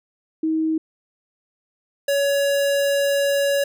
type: tone pair in turn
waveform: sine / square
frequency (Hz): 317.7 / 562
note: D#4 / C#5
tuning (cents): +36 / +24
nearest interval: minor seventh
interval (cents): 988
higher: second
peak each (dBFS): -18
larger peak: neither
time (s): 0.43-0.78 / 2.08-3.64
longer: second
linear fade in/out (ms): 5
effects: none